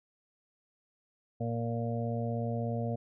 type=harmonic tone; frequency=116.54 Hz; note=A#2; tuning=in tune; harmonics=1 / 2 / 4 / 5 / 6; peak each=-33 / -36 / -39 / -40 / -41 dBFS; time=1.4-2.96 s; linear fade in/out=10 ms; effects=none